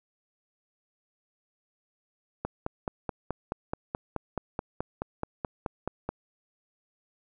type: click train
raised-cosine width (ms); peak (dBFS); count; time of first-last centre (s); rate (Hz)
1; -16; 18; 2.45-6.09; 4.67
effects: none

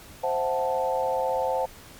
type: chord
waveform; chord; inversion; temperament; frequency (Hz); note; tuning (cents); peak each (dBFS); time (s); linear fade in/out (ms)
sine; F# half-diminished seventh; second; equal; 523.3 / 659.3 / 740 / 880; C5 / E5 / F#5 / A5; 0 / 0 / 0 / 0; -26 / -32 / -30 / -28; 0.23-1.66; 10
effects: pink hiss -47 dBFS RMS until 1.99 s + MP3 96 kbps

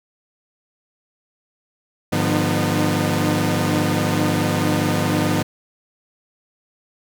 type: tone cluster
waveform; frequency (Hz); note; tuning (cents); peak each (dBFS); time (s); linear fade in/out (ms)
sawtooth; 102.8 / 151 / 175.8 / 247.7 / 304.1; G#2 / D3 / F3 / B3 / D#4; -17 / +48 / +12 / +5 / -40; -20; 2.12-5.43; 10
effects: none

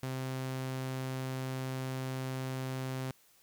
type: tone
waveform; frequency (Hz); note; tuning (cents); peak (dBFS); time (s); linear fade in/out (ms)
sawtooth; 130.81; C3; 0; -31; 0.03-3.11; 0
effects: white hiss -65 dBFS RMS until 3.42 s

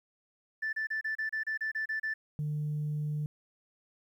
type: tone bursts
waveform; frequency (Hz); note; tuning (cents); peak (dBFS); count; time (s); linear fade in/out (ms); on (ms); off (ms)
sine; 1760; A6; 0; -29; 11; 0.62-2.14; 10; 110; 31
type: tone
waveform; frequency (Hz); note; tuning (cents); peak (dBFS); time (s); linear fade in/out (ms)
sine; 150; D3; +37; -29; 2.39-3.26; 0
effects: tanh soft clip ceiling -27 dBFS + 11-bit

